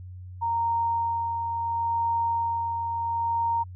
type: tone with tremolo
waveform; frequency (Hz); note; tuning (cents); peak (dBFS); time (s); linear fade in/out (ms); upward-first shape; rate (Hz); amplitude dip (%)
sine; 927; A#5; -10; -22; 0.41-3.64; 20; sine; 0.72; 40
effects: added 91 Hz sine -38 dBFS peak until 3.75 s